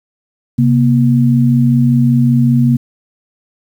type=tone pair together; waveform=sine; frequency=132.62 / 237.8 Hz; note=C3 / A#3; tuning=+24 / +35 cents; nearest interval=minor seventh; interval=1011 cents; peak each=-10 dBFS; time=0.58-2.77 s; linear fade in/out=10 ms; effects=7-bit